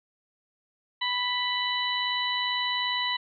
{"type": "harmonic tone with a mistuned harmonic", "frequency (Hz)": 987.8, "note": "B5", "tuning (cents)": 0, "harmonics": [1, 2, 3, 4], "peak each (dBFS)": [-31, -31, -31, -31], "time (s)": [1.01, 3.17], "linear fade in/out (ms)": 10, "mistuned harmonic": 3, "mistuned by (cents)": 17, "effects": []}